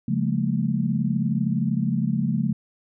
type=chord; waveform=sine; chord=Bb minor seventh; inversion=first; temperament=equal with one note detuned; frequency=138.59 / 174.61 / 207.7 / 227.1 Hz; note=Db3 / F3 / Ab3 / Bb3; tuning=0 / 0 / 0 / -45 cents; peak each=-26 dBFS; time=0.08-2.53 s; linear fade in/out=5 ms; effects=none